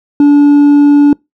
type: tone with hard clipping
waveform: sine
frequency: 288.9 Hz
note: D4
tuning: 28 cents flat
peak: -3 dBFS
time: 0.2-1.13 s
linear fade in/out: 2 ms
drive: 2 dB
effects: noise-tail reverb RT60 0.2 s tail -26 dB re dry